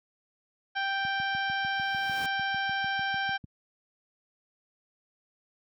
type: harmonic tone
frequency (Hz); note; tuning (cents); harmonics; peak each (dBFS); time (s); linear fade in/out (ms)
784; G5; 0; 1 / 2 / 3 / 4 / 5 / 6 / 7; -32 / -30 / -40 / -38 / -46 / -50 / -46; 0.75-3.38; 20
type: click train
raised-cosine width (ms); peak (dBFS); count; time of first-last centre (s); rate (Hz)
5; -29; 17; 1.05-3.442; 6.69
type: noise with exponential growth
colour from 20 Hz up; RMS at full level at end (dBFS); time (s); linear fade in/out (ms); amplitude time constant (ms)
pink; -40; 1.52-2.26; 1; 160
effects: high-pass 100 Hz 12 dB/octave